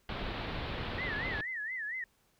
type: low-pass noise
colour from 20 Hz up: pink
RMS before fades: -38 dBFS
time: 0.09-1.41 s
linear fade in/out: 2 ms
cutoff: 4100 Hz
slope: 48 dB/octave
type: tone with vibrato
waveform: sine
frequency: 1864 Hz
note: A#6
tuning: 1 cent flat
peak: -35 dBFS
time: 0.98-2.04 s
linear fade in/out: 2 ms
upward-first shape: sine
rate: 4.3 Hz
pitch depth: 180 cents each way
effects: pink hiss -71 dBFS RMS until 2.39 s